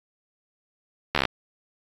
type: slowing click train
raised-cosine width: 0.3 ms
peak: -4 dBFS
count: 8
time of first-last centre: 1.15-1.253 s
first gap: 13 ms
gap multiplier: 1.04
effects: AAC 32 kbps